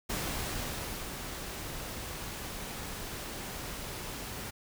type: noise with ADSR envelope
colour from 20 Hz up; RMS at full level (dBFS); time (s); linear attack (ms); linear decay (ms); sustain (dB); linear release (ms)
pink; -34; 0.09-4.51; 12; 1000; -6; 17
effects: none